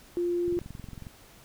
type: tone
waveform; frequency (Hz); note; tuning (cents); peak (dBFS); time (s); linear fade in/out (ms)
sine; 349.2; F4; 0; -25; 0.17-0.59; 0
type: click train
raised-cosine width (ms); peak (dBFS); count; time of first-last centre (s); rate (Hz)
5; -29; 14; 0.48-1.068; 22.1
effects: pink hiss -54 dBFS RMS until 1.44 s